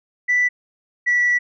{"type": "tone pair in turn", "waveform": "sine", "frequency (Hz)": [1975.5, 1951.7], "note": ["B6", "B6"], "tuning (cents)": [0, -21], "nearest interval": "unison", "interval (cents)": 21, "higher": "first", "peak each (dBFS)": -13, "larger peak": "neither", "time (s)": [[0.28, 0.49], [1.06, 1.39]], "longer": "second", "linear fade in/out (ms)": 20, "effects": ["tanh soft clip ceiling -11 dBFS"]}